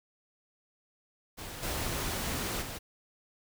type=noise with level steps; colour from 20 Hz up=pink; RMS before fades=-42 / -34 / -40 dBFS; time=1.37-2.79 s; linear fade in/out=20 ms; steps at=1.62 / 2.61 s; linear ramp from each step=20 ms; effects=none